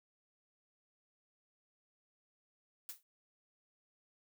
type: noise with exponential decay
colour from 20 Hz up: blue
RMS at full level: -41 dBFS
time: 2.89-3.03 s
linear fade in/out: 1 ms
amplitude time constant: 29 ms
effects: none